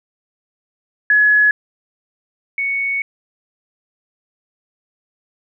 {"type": "tone pair in turn", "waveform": "sine", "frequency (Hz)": [1693, 2221], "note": ["G#6", "C#7"], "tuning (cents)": [33, 3], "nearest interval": "perfect fourth", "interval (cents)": 470, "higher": "second", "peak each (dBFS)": [-9, -17], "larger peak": "first", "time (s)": [[1.1, 1.51], [2.58, 3.02]], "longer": "second", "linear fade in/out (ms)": 2, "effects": []}